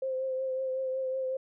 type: tone with vibrato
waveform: sine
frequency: 523.3 Hz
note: C5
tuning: in tune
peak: -29 dBFS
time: 0.02-1.37 s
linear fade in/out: 5 ms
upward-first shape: triangle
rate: 5.4 Hz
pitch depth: 28 cents each way
effects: none